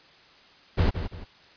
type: noise with echo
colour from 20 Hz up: brown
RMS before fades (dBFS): -21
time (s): 0.77-0.91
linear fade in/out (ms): 20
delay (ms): 170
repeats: 2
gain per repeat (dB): -9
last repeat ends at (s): 1.25
effects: white hiss -54 dBFS RMS until 1.56 s + resampled to 11025 Hz